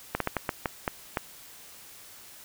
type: slowing click train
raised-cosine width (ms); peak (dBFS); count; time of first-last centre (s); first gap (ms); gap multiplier
0.5; -11; 8; 0.15-1.172; 53; 1.33
effects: white hiss -49 dBFS RMS until 2.44 s